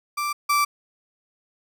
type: tone pair in turn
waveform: 35% pulse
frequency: 1174.7 / 1165.9 Hz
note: D6 / D6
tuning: 0 / -13 cents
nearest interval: unison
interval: 13 cents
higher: first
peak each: -22 / -16 dBFS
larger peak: second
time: 0.17-0.33 / 0.49-0.65 s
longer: neither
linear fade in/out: 10 ms
effects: none